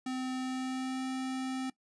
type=tone with pitch glide; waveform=square; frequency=257.6 to 260.9 Hz; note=C4 to C4; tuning=-27 to -5 cents; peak=-34 dBFS; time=0.06-1.7 s; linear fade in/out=5 ms; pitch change=+22 cents; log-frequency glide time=0.36-1.04 s; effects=noise-tail reverb RT60 0.1 s tail -19 dB re dry + resampled to 22050 Hz